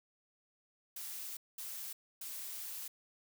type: noise bursts at uneven times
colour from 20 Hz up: blue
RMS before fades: -44 dBFS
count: 3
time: 0.96-1.37 / 1.58-1.93 / 2.21-2.88 s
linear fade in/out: 5 ms
effects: none